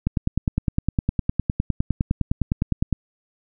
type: click train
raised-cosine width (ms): 5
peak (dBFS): -7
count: 29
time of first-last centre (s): 0.07-2.927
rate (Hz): 9.8
effects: none